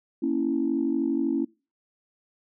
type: chord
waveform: sine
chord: A# diminished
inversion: none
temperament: equal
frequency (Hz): 233.1 / 277.2 / 329.6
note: A#3 / C#4 / E4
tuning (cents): 0 / 0 / 0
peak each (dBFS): -29 / -25 / -26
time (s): 0.22-1.45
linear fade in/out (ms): 10
effects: noise-tail reverb RT60 0.3 s tail -23 dB re dry + tanh soft clip ceiling -14 dBFS